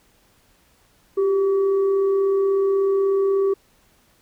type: tone with frequency modulation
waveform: sine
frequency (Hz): 392.2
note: G4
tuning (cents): +1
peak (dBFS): -16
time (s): 1.17-3.54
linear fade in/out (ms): 10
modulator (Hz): 748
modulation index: 0.25
effects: pink hiss -59 dBFS RMS until 4.21 s